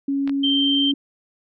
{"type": "tone with pitch glide", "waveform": "sine", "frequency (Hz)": [277.2, 279.6], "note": ["C#4", "C#4"], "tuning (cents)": [0, 15], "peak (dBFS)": -19, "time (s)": [0.08, 0.94], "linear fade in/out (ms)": 5, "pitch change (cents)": 15, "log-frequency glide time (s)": [0.38, 0.73]}
{"type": "clicks", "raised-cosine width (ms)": 0.3, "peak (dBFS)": -18, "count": 2, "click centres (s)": [0.276, 0.295]}
{"type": "tone", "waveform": "sine", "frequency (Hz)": 3136, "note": "G7", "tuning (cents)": 0, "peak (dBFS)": -18, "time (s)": [0.43, 0.92], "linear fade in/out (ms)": 10}
{"effects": []}